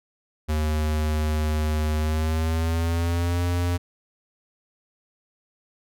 square tone with pitch glide, 76.9 to 87.83 Hz, D#2 to F2, -20 to +10 cents, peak -22 dBFS, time 0.48-3.78 s, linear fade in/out 20 ms, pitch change +230 cents, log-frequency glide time 1.98-3.43 s, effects none

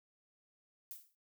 violet noise with exponential decay, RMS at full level -44 dBFS, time 0.91-1.15 s, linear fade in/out 0 ms, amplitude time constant 52 ms, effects noise-tail reverb RT60 0.1 s tail -20 dB re dry

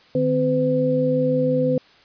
sine tone cluster, 151.1 / 257 / 507 Hz, D3 / C4 / B4, +50 / -31 / +45 cents, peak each -24 / -22 / -19 dBFS, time 0.15-1.78 s, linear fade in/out 2 ms, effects white hiss -52 dBFS RMS until 2.04 s + resampled to 11025 Hz

